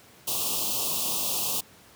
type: band-stop noise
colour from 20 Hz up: white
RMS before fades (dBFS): -28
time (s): 0.27-1.61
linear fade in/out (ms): 10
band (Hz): 1200 to 2600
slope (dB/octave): 96
effects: pink hiss -53 dBFS RMS until 1.95 s + high-pass 100 Hz 12 dB/octave